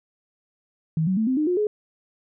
sine tone with pitch steps, 159.6 / 187.62 / 220.6 / 259.3 / 304.8 / 358.3 / 421.2 Hz, D#3 / F#3 / A3 / C4 / D#4 / F4 / G#4, +44 / +24 / +5 / -15 / -36 / +44 / +24 cents, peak -19 dBFS, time 0.97-1.67 s, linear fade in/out 2 ms, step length 100 ms, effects none

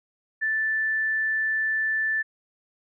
sine tone, 1760 Hz, A6, in tune, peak -22 dBFS, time 0.41-2.23 s, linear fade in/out 20 ms, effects none

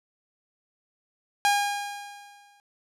sawtooth tone with exponential decay, 813 Hz, G#5, 37 cents flat, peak -14 dBFS, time 1.45-2.6 s, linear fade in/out 0 ms, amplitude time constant 250 ms, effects low-pass 12000 Hz 12 dB/octave

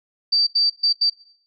sine tone bursts at uneven times, 4646 Hz, D8, 20 cents flat, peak -14 dBFS, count 4, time 0.32-0.47 / 0.55-0.7 / 0.83-0.93 / 1.01-1.1 s, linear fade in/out 10 ms, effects noise-tail reverb RT60 0.6 s tail -19 dB re dry

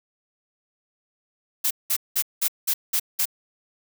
blue noise bursts, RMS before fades -22 dBFS, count 7, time 1.64-3.256 s, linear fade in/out 10 ms, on 68 ms, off 190 ms, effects none

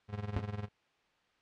35% pulse tone with tremolo, 103.3 Hz, G#2, 9 cents flat, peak -32 dBFS, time 0.08-0.69 s, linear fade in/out 50 ms, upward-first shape sine, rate 20 Hz, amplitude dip 80%
45% pulse tone with exponential decay, 87.31 Hz, F2, in tune, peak -26 dBFS, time 0.36-0.46 s, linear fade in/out 5 ms, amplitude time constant 21 ms
effects white hiss -71 dBFS RMS until 1.41 s + low-pass 3000 Hz 12 dB/octave

